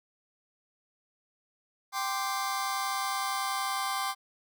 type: chord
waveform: sawtooth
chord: G suspended fourth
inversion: none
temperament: just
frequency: 784 / 1045.3 / 1176 Hz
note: G5 / C6 / D6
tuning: 0 / -2 / +2 cents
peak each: -30 dBFS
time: 1.92-4.15 s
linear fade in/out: 50 ms
effects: none